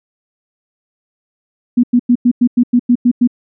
sine tone bursts, 243.2 Hz, B3, 26 cents flat, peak -6 dBFS, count 10, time 1.77-3.275 s, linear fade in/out 10 ms, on 65 ms, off 95 ms, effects none

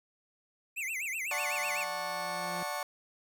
square tone with vibrato, 2349 Hz, D7, in tune, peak -34 dBFS, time 0.76-1.85 s, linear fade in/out 20 ms, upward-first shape sine, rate 8 Hz, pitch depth 260 cents each way
sawtooth tone with exponential growth, 174.61 Hz, F3, in tune, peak -35 dBFS, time 1.02-2.63 s, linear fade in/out 0 ms, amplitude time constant 350 ms
30% pulse chord, D major seventh, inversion none, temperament just, 587.3 / 734.2 / 881 / 1101.2 Hz, D5 / F#5 / A5 / C#6, 0 / -14 / +2 / -12 cents, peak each -37 dBFS, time 1.31-2.83 s, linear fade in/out 2 ms
effects none

